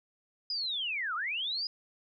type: linear two-way sweep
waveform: sine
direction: down then up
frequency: 5020 to 1184 to 5020 Hz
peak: -31 dBFS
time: 0.5-1.67 s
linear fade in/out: 2 ms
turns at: 1.15 s
effects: none